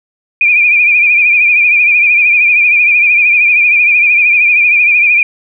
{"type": "tone with vibrato", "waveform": "sine", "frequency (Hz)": 2417, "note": "D7", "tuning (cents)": 49, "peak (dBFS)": -5, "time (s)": [0.41, 5.23], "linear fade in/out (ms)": 2, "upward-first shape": "triangle", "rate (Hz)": 13, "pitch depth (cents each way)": 71, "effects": []}